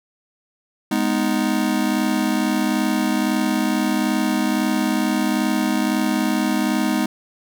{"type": "chord", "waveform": "square", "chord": "G# minor", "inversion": "none", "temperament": "just", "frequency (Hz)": [207.7, 249.2, 311.5], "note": ["G#3", "B3", "D#4"], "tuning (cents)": [0, 16, 2], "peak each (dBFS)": -23, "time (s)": [0.91, 7.06], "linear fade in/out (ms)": 5, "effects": []}